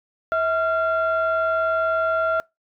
sine tone pair together, 648 / 1379.8 Hz, E5 / F6, -30 / -21 cents, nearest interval octave + minor second, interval 1309 cents, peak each -20 dBFS, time 0.32-2.4 s, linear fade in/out 0 ms, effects noise-tail reverb RT60 0.2 s tail -25 dB re dry + tanh soft clip ceiling -13 dBFS

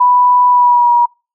sine tone with pitch glide, 987.8 to 958 Hz, B5 to A#5, 0 to +47 cents, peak -6 dBFS, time 0-1.06 s, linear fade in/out 10 ms, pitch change -53 cents, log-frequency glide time 0.49-0.92 s, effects noise-tail reverb RT60 0.3 s tail -26 dB re dry

